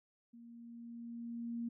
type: tone with level ramp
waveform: sine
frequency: 234.3 Hz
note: A#3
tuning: 9 cents sharp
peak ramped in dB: -53 to -36 dBFS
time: 0.33-1.69 s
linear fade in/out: 10 ms
effects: none